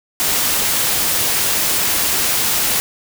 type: noise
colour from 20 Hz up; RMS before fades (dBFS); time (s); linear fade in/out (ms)
white; -17; 0.2-2.8; 0
effects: none